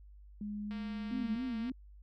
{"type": "tone with pitch glide", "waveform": "sine", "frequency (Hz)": [207.7, 211.2], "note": ["G#3", "G#3"], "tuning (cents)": [0, 29], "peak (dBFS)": -37, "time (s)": [0.41, 1.36], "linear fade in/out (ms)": 2, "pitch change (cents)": 29, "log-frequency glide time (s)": [0.66, 0.76]}
{"type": "click train", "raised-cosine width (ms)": 0.3, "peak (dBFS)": -36, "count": 229, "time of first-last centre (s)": [0.71, 1.697], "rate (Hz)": 231}
{"type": "tone with vibrato", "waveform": "sine", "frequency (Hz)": 239.4, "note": "A#3", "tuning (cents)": 46, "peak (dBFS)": -34, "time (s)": [1.11, 1.72], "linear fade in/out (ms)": 5, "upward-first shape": "sine", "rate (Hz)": 3.7, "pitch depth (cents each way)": 150}
{"effects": ["added 50 Hz sine -52 dBFS peak until 2.02 s"]}